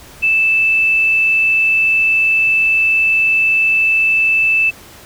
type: tone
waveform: sine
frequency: 2637 Hz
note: E7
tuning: in tune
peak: -10 dBFS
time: 0.22-4.71 s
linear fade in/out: 20 ms
effects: pink hiss -39 dBFS RMS until 5.05 s